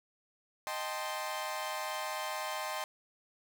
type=chord; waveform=sawtooth; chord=A half-diminished seventh; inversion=second; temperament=equal; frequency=622.3 / 784 / 880 / 1046.5 Hz; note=Eb5 / G5 / A5 / C6; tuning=0 / 0 / 0 / 0 cents; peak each=-37 / -38 / -39 / -36 dBFS; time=0.67-2.84 s; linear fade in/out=0 ms; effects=none